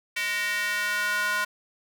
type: tone with high-pass filter sweep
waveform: square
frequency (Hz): 207.3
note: G#3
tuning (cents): -3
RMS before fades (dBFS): -27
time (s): 0.16-1.45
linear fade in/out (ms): 10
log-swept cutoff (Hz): 2100 to 1300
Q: 3.5
effects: none